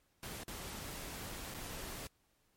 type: noise with dropouts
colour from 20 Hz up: pink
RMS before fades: -45 dBFS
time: 0.23-2.07 s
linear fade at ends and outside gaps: 1 ms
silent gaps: 0.435-0.48 / 1.541-1.545 s
effects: pink hiss -75 dBFS RMS until 2.56 s + MP3 64 kbps